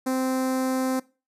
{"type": "tone with notch filter", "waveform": "sawtooth", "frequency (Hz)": 260, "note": "C4", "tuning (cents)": -11, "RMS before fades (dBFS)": -25, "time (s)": [0.06, 1], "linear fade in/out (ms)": 10, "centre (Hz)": 3000, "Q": 0.69, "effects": ["noise-tail reverb RT60 0.3 s tail -20 dB re dry", "resampled to 32000 Hz"]}